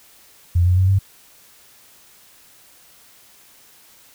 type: tone with pitch steps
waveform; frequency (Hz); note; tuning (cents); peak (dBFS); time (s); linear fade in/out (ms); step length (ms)
sine; 87.31 / 90.44 / 93.68 / 97.04; F2 / F#2 / F#2 / G2; 0 / -39 / +22 / -17; -12; 0.55-0.99; 10; 110
effects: white hiss -50 dBFS RMS until 4.14 s